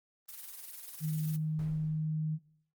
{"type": "noise with tremolo", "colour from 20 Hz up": "blue", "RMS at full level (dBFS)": -43, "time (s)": [0.28, 1.37], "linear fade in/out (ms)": 10, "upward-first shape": "triangle", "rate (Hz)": 20, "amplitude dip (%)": 65}
{"type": "tone", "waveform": "sine", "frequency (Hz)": 155.7, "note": "D#3", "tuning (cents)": 2, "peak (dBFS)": -30, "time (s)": [1, 2.39], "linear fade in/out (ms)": 50}
{"type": "noise with exponential decay", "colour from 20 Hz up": "brown", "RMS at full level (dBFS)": -40, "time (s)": [1.59, 2.24], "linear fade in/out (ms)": 2, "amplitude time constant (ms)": 140}
{"effects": ["noise-tail reverb RT60 0.6 s tail -19 dB re dry", "Opus 24 kbps"]}